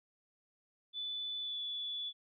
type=tone with pitch glide; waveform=sine; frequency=3486 to 3442 Hz; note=A7 to A7; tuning=-17 to -39 cents; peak=-37 dBFS; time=0.93-2.13 s; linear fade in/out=50 ms; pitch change=-22 cents; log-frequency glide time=1.4-1.6 s; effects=none